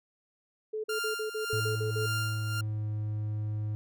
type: tone bursts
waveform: sine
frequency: 432.6 Hz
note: A4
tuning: 29 cents flat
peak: -31 dBFS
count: 9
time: 0.73-2.064 s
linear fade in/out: 10 ms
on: 110 ms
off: 43 ms
type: tone with tremolo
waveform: sawtooth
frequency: 1396.9 Hz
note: F6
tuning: in tune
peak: -27 dBFS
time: 0.89-2.61 s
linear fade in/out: 5 ms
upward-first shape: sine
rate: 1.8 Hz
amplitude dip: 65%
type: tone with pitch glide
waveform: triangle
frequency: 110 to 106.38 Hz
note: A2 to G#2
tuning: 0 to +42 cents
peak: -28 dBFS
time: 1.53-3.75 s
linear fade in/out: 0 ms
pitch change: -58 cents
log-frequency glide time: 1.98-2.89 s
effects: none